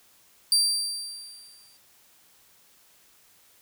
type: tone with exponential decay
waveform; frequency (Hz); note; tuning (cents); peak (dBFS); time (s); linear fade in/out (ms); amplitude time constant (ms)
30% pulse; 4699; D8; 0; -14; 0.52-1.77; 1; 270
effects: white hiss -59 dBFS RMS until 3.61 s